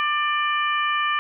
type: harmonic tone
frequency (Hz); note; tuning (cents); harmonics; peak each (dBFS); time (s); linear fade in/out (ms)
594; D5; +20; 2 / 3 / 4 / 5; -22 / -26 / -28 / -30; 0-1.19; 0
effects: none